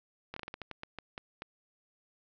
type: slowing click train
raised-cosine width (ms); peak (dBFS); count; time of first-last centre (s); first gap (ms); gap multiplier
0.3; -24; 12; 0.34-1.421; 24; 1.26
effects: low-pass 5000 Hz 12 dB/octave